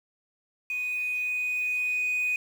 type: tone with level ramp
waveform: sine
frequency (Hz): 2489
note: D#7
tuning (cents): 0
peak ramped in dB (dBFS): -27 to -22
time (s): 0.7-2.36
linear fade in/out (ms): 2
effects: tanh soft clip ceiling -22 dBFS + 8-bit